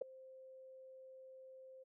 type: tone with ADSR envelope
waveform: sine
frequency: 523.3 Hz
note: C5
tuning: in tune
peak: -32 dBFS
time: 0.01-1.84 s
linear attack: 8 ms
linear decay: 5 ms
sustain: -22 dB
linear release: 16 ms
effects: none